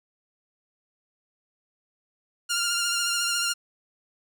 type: tone with vibrato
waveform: 10% pulse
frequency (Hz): 1400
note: F6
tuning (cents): +4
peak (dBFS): -15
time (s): 2.49-3.54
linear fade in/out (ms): 20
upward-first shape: sine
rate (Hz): 14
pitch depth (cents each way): 25
effects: none